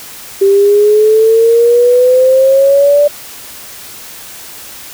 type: exponential sweep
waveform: sine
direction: up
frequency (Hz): 390.1 to 587.3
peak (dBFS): -4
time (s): 0.41-3.08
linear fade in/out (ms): 10
effects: white hiss -30 dBFS RMS until 4.93 s